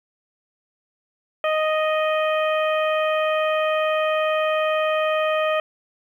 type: harmonic tone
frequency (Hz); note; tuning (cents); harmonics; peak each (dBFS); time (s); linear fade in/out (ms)
622.3; D#5; 0; 1 / 2 / 3 / 4 / 5; -20 / -25 / -30 / -30 / -34; 1.44-5.6; 2
effects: 9-bit